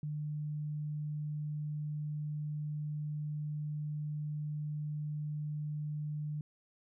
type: tone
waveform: sine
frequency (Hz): 150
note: D3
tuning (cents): +37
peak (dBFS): -35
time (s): 0.03-6.41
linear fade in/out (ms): 2
effects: none